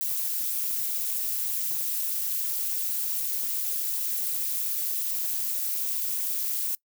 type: noise with amplitude modulation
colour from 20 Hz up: violet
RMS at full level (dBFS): -25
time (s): 0.01-6.75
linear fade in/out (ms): 0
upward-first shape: sine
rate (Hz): 287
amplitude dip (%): 85
effects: noise-tail reverb RT60 0.1 s tail -23 dB re dry